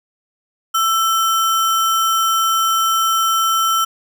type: tone with sample-and-hold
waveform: sine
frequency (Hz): 1331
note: E6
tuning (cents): +16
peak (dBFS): -13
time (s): 0.74-3.85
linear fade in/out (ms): 10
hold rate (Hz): 4410
effects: none